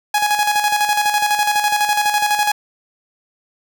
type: tone with tremolo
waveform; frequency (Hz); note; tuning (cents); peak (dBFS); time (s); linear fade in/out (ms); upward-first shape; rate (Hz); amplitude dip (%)
sawtooth; 834; G#5; +7; -9; 0.14-2.52; 5; square; 12; 50
effects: none